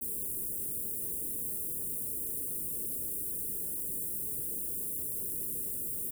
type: band-stop noise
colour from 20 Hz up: white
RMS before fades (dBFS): -36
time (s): 0.01-6.11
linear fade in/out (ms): 10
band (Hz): 480 to 8800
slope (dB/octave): 48
effects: none